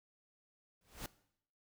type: noise with exponential growth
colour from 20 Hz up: pink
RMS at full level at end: -40 dBFS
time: 0.81-1.06 s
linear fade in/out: 2 ms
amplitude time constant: 53 ms
effects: noise-tail reverb RT60 0.7 s tail -19 dB re dry